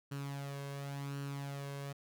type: tone with flanger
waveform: sawtooth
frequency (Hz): 140.2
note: C#3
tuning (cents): +20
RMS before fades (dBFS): -42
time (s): 0.11-1.93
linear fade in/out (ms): 10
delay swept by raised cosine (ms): 0.69 to 1.89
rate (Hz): 0.92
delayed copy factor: +0.55
effects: none